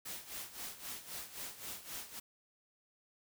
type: noise with tremolo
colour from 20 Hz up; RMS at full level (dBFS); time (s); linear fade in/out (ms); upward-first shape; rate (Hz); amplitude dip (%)
white; -43; 0.05-2.2; 10; sine; 3.8; 75
effects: none